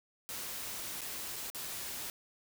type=noise with dropouts; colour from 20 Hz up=white; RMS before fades=-41 dBFS; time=0.29-2.1 s; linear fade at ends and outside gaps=0 ms; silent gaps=1.009-1.016 / 1.359-1.363 / 1.501-1.548 s; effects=none